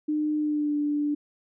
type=tone with pitch glide; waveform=sine; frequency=302.8 to 293.8 Hz; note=D#4 to D4; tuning=-47 to +1 cents; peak=-23 dBFS; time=0.08-1.15 s; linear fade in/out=10 ms; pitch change=-52 cents; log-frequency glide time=0.37-0.76 s; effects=none